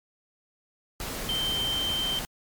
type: tone in noise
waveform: sine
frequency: 3122 Hz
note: G7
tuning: 8 cents flat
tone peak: -26 dBFS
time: 1.29-2.19 s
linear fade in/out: 0 ms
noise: pink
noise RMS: -34 dBFS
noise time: 1-2.25 s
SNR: +5 dB
effects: MP3 96 kbps